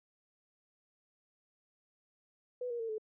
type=tone with pitch steps; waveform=sine; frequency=495.6 / 474 / 453.4 / 433.7 Hz; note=B4 / A#4 / A#4 / A4; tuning=+6 / +29 / -48 / -25 cents; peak=-35 dBFS; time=2.61-2.982 s; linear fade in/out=5 ms; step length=93 ms; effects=none